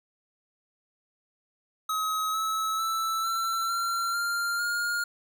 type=tone with pitch steps; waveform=square; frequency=1274 / 1297 / 1320.5 / 1344.3 / 1368.6 / 1393.3 / 1418.5 Hz; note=D#6 / E6 / E6 / E6 / F6 / F6 / F6; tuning=+41 / -28 / +3 / +34 / -35 / -4 / +27 cents; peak=-27 dBFS; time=1.89-5.04 s; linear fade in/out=5 ms; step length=450 ms; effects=none